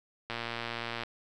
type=click train; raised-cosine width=0.3 ms; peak=-19 dBFS; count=87; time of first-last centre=0.3-1.035 s; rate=117 Hz; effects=none